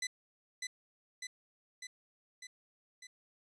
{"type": "tone with echo", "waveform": "15% pulse", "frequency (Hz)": 2003, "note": "B6", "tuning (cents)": 24, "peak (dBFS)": -28, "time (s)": [0.02, 0.07], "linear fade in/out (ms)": 5, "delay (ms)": 600, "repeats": 5, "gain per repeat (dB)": -3, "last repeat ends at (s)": 3.07, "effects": ["low-pass 10000 Hz 12 dB/octave"]}